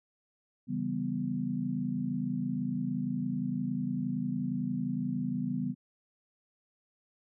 sine chord, C# half-diminished seventh, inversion none, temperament equal, 138.59 / 164.81 / 196 / 246.9 Hz, C#3 / E3 / G3 / B3, 0 / 0 / 0 / 0 cents, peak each -38 / -38 / -35 / -33 dBFS, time 0.67-5.75 s, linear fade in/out 50 ms, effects none

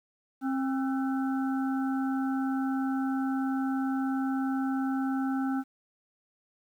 harmonic tone with a mistuned harmonic, 266.3 Hz, C4, 31 cents sharp, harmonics 1 / 3 / 5 / 6, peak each -27 / -37 / -41 / -43 dBFS, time 0.41-5.64 s, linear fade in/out 50 ms, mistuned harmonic 6, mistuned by -95 cents, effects 10-bit

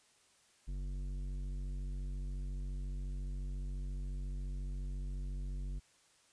sine tone with tanh clipping, 47.14 Hz, F#1, 33 cents sharp, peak -39 dBFS, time 0.67-5.8 s, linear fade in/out 20 ms, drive 12 dB, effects white hiss -68 dBFS RMS until 6.32 s + resampled to 22050 Hz

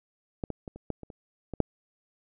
clicks, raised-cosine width 2 ms, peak -18 / -19 / -25 / -30 / -17 / -28 / -30 / -22 / -8 dBFS, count 9, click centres 0.438 / 0.503 / 0.678 / 0.76 / 0.903 / 1.033 / 1.102 / 1.537 / 1.603 s, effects none

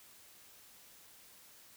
silence, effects white hiss -59 dBFS RMS until 1.76 s

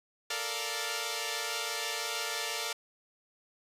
5% pulse chord, Bb major seventh, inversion third, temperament equal, 440 / 466.2 / 587.3 / 698.5 Hz, A4 / Bb4 / D5 / F5, 0 / 0 / 0 / 0 cents, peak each -27 dBFS, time 0.3-2.73 s, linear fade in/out 5 ms, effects resampled to 32000 Hz

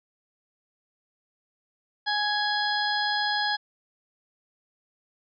harmonic tone, 833 Hz, G#5, 5 cents sharp, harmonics 1 / 2 / 4 / 5 / 6, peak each -28 / -28 / -32 / -33 / -33 dBFS, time 2.06-3.57 s, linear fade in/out 20 ms, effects none

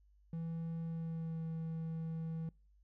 triangle tone with pitch glide, 164.81 to 162.26 Hz, E3 to E3, 0 to -27 cents, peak -36 dBFS, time 0.33-2.49 s, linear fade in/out 2 ms, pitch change -27 cents, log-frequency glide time 0.83-1.43 s, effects noise-tail reverb RT60 0.4 s tail -26 dB re dry + added 50 Hz sine -64 dBFS peak until 2.83 s

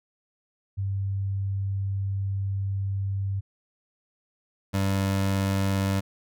sine / 25% pulse tone pair in turn, 98 / 97.44 Hz, G2 / G2, 0 / -10 cents, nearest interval unison, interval 10 cents, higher first, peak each -25 / -19 dBFS, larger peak second, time 0.77-3.41 / 4.73-6.01 s, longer first, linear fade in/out 20 ms, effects none

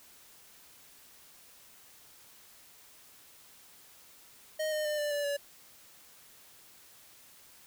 square tone with pitch steps, 622.3 / 611.6 / 601.1 / 590.8 / 580.6 / 570.7 Hz, D#5 / D#5 / D5 / D5 / D5 / D5, 0 / -30 / +40 / +10 / -20 / -50 cents, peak -31 dBFS, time 4.59-5.37 s, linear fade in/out 10 ms, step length 130 ms, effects white hiss -57 dBFS RMS until 7.66 s

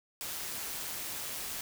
white noise with amplitude modulation, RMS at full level -37 dBFS, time 0.21-1.61 s, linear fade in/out 0 ms, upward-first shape sine, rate 160 Hz, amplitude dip 40%, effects none

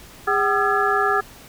sine tone cluster, 407 / 762 / 1216 / 1342 / 1685 Hz, G#4 / G5 / D#6 / E6 / G#6, -35 / -49 / -40 / +31 / +25 cents, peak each -23 dBFS, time 0.27-1.21 s, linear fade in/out 10 ms, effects pink hiss -44 dBFS RMS until 1.48 s

